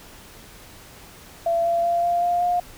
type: tone with pitch steps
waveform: sine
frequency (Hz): 675 / 681.7 / 688.4 / 695.2 / 702 / 709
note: E5 / F5 / F5 / F5 / F5 / F5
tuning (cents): +41 / -42 / -25 / -8 / +9 / +26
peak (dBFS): -18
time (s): 1.46-2.6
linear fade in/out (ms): 5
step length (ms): 190
effects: pink hiss -45 dBFS RMS until 2.77 s